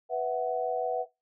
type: chord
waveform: sine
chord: B suspended fourth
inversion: none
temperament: equal with one note detuned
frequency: 493.9 / 659.3 / 745.6 Hz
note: B4 / E5 / F#5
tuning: 0 / 0 / +13 cents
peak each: -31 dBFS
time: 0.09-1.06 s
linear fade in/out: 50 ms
effects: noise-tail reverb RT60 0.2 s tail -18 dB re dry